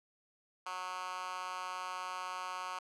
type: tone with high-pass filter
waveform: 10% pulse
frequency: 183.5 Hz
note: F#3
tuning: 14 cents flat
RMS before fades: -41 dBFS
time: 0.66-2.79 s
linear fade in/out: 5 ms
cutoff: 1100 Hz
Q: 2.3
effects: low-pass 8000 Hz 12 dB/octave